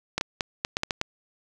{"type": "clicks", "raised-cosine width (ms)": 0.2, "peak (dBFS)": -8, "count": 8, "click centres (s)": [0.18, 0.211, 0.408, 0.649, 0.769, 0.834, 0.908, 1.014], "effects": []}